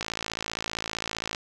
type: click train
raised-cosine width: 0.2 ms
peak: -12 dBFS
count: 75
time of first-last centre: 0.01-1.348 s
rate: 55.3 Hz
effects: none